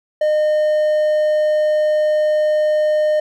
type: tone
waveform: triangle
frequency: 610 Hz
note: D#5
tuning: 34 cents flat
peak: -11 dBFS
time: 0.21-3.2 s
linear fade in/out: 5 ms
effects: none